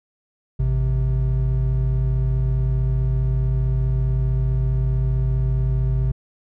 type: tone pair together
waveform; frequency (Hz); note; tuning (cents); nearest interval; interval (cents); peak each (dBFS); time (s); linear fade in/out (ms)
triangle; 54.66 / 130; A1 / C3; -11 / -11; octave + minor third; 1500; -18 / -18; 0.59-6.12; 10
effects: none